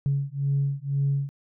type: beating tone pair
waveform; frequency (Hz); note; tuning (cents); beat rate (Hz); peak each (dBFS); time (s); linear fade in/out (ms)
sine; 138.7 / 140.7; C#3 / C#3; +1 / +26; 2; -25 / -25; 0.06-1.29; 0
effects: tanh soft clip ceiling -16 dBFS